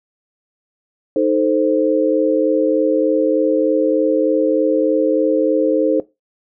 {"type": "chord", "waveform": "sine", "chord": "A diminished", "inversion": "second", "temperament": "equal", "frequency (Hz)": [311.1, 440, 523.3], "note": ["Eb4", "A4", "C5"], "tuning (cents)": [0, 0, 0], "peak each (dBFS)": -17, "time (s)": [1.16, 6], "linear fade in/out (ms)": 2, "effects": ["noise-tail reverb RT60 0.2 s tail -17 dB re dry"]}